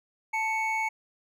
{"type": "tone pair together", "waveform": "triangle", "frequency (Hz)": [881.6, 2220], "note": ["A5", "C#7"], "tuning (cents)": [3, 2], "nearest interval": "octave + major third", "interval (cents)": 1599, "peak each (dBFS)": -27, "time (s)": [0.33, 0.89], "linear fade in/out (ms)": 10, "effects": []}